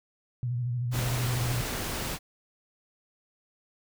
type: tone with vibrato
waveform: sine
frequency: 121.8 Hz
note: B2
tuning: 24 cents flat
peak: -27 dBFS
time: 0.43-1.61 s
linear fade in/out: 0 ms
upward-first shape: square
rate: 13 Hz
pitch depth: 46 cents each way
type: noise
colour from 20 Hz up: pink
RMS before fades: -33 dBFS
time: 0.91-2.19 s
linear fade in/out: 50 ms
effects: none